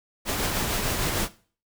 pink noise with tremolo, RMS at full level -25 dBFS, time 0.25-1.29 s, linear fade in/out 50 ms, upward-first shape triangle, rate 6.6 Hz, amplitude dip 35%, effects noise-tail reverb RT60 0.4 s tail -17 dB re dry

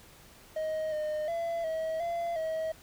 triangle tone with pitch steps, 627 / 611 / 674 / 641 / 683 / 639 Hz, D#5 / D#5 / E5 / E5 / F5 / D#5, +13 / -32 / +38 / -49 / -39 / +46 cents, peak -28 dBFS, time 0.56-2.72 s, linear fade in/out 5 ms, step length 360 ms, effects pink hiss -55 dBFS RMS until 2.82 s

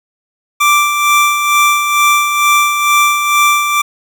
25% pulse tone with tremolo, 1174.7 Hz, D6, in tune, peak -3 dBFS, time 0.6-3.82 s, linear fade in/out 10 ms, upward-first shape sine, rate 2.2 Hz, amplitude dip 50%, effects none

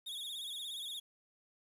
45% pulse tone with vibrato, 3520 Hz, A7, in tune, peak -40 dBFS, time 0.06-1 s, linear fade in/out 10 ms, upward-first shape sine, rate 17 Hz, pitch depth 110 cents each way, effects resampled to 32000 Hz + 11-bit

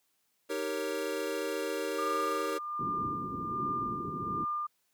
square chord, Eb dominant seventh, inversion none, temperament equal, 311.1 / 392 / 466.2 / 554.4 Hz, Eb4 / G4 / Bb4 / Db5, 0 / 0 / 0 / 0 cents, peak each -40 / -38 / -37 / -39 dBFS, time 0.49-2.59 s, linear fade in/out 20 ms
sine tone with tremolo, 1200 Hz, D6, 37 cents sharp, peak -30 dBFS, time 1.98-4.67 s, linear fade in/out 10 ms, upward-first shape sine, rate 1.3 Hz, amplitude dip 55%
white low-pass noise, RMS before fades -39 dBFS, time 2.79-4.45 s, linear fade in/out 5 ms, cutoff 390 Hz, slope 48 dB/octave
effects white hiss -75 dBFS RMS until 4.93 s + high-pass 100 Hz 12 dB/octave

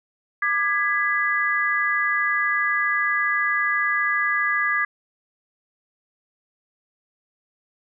sine chord, G# diminished, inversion second, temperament just, 1196.1 / 1661.2 / 1993.5 Hz, D6 / G#6 / B6, +31 / 0 / +16 cents, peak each -25 / -22 / -24 dBFS, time 0.42-4.85 s, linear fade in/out 5 ms, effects none

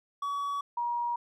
triangle / sine tone pair in turn, 1133 / 952.7 Hz, C#6 / A#5, +37 / +37 cents, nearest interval minor third, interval 300 cents, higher first, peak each -28 dBFS, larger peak neither, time 0.22-0.61 / 0.77-1.16 s, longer neither, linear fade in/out 5 ms, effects none

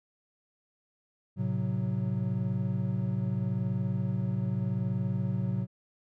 triangle chord, F# diminished, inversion first, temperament equal, 110 / 130.81 / 185 Hz, A2 / C3 / F#3, 0 / 0 / 0 cents, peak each -30 dBFS, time 1.36-5.67 s, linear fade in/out 50 ms, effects none

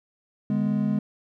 triangle chord, G# diminished, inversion second, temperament just, 149.51 / 207.7 / 249.2 Hz, D3 / G#3 / B3, +31 / 0 / +16 cents, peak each -27 / -21 / -27 dBFS, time 0.5-0.99 s, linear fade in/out 2 ms, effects none

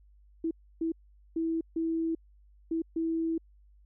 sine tone bursts at uneven times, 327.1 Hz, E4, 13 cents flat, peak -27 dBFS, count 6, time 0.44-0.51 / 0.81-0.92 / 1.36-1.61 / 1.76-2.15 / 2.71-2.82 / 2.96-3.38 s, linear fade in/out 5 ms, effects added 50 Hz sine -56 dBFS peak until 3.85 s

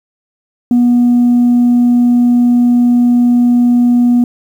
sine tone, 242.5 Hz, B3, 31 cents flat, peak -4 dBFS, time 0.71-4.24 s, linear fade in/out 2 ms, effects tanh soft clip ceiling -4 dBFS + 7-bit

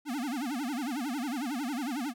square tone with vibrato, 265.6 Hz, C4, 26 cents sharp, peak -32 dBFS, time 0.05-2.14 s, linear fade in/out 50 ms, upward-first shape sine, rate 11 Hz, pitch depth 240 cents each way, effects none

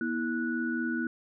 sine tone cluster, 241.8 / 326.1 / 1473 Hz, B3 / E4 / F#6, -36 / -19 / -8 cents, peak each -31 / -33 / -34 dBFS, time 0.01-1.07 s, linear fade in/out 2 ms, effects none

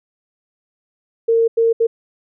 sine tone bursts at uneven times, 457.5 Hz, A#4, 32 cents flat, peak -11 dBFS, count 3, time 1.28-1.48 / 1.57-1.73 / 1.8-1.87 s, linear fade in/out 10 ms, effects none

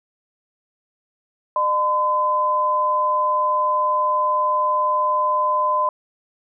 sine tone pair together, 605.3 / 1018 Hz, D#5 / C6, -48 / -48 cents, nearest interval major sixth, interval 900 cents, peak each -24 / -17 dBFS, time 1.56-5.89 s, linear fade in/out 2 ms, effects none

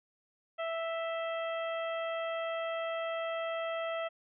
harmonic tone with a mistuned harmonic, 659.3 Hz, E5, in tune, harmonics 1 / 2 / 3 / 4 / 5, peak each -34 / -40 / -44 / -46 / -48 dBFS, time 0.58-4.09 s, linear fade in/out 20 ms, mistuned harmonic 5, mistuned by -47 cents, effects none

